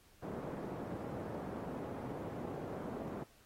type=band-pass noise; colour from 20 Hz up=pink; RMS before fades=-43 dBFS; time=0.22-3.24 s; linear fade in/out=10 ms; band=150 to 690 Hz; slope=12 dB/octave; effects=pink hiss -66 dBFS RMS until 3.45 s + AAC 48 kbps

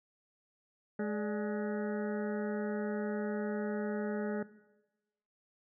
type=harmonic tone with a mistuned harmonic; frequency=210.2 Hz; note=G#3; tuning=21 cents sharp; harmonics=1 / 2 / 3 / 4 / 6 / 7 / 8 / 9; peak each=-34 / -37 / -42 / -48 / -52 / -47 / -51 / -53 dBFS; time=0.99-4.43 s; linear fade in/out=5 ms; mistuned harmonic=3; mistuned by=-110 cents; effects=noise-tail reverb RT60 1.0 s tail -17 dB re dry

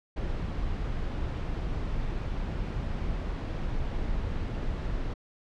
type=noise; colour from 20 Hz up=brown; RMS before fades=-31 dBFS; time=0.16-5.14 s; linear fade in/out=10 ms; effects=low-pass 4000 Hz 12 dB/octave

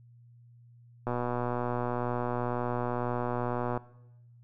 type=click train; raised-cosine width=1 ms; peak=-18 dBFS; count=331; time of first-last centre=1.07-3.775 s; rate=122 Hz; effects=noise-tail reverb RT60 0.9 s tail -19 dB re dry + added 119 Hz sine -53 dBFS peak until 4.43 s

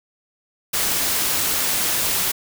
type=noise; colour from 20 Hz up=white; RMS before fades=-21 dBFS; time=0.73-2.32 s; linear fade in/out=10 ms; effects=none

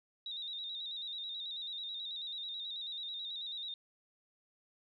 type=tone with vibrato; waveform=sine; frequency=3755 Hz; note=A#7; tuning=12 cents sharp; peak=-39 dBFS; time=0.26-3.74 s; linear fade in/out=2 ms; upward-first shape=square; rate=9.2 Hz; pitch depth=52 cents each way; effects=none

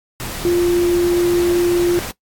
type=tone in noise; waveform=sine; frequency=349.2 Hz; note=F4; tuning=in tune; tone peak=-12 dBFS; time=0.45-1.99 s; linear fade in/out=0 ms; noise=pink; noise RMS=-27 dBFS; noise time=0.2-2.11 s; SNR=+12 dB; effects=noise-tail reverb RT60 0.1 s tail -18 dB re dry + AAC 64 kbps

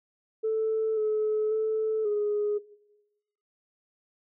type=tone with pitch steps; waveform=sine; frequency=440.1 / 429.7 / 437.2 / 416.1 Hz; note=A4 / A4 / A4 / G#4; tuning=0 / -41 / -11 / +3 cents; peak=-23 dBFS; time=0.43-2.59 s; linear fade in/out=20 ms; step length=540 ms; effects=noise-tail reverb RT60 1.0 s tail -20 dB re dry + tanh soft clip ceiling -20 dBFS

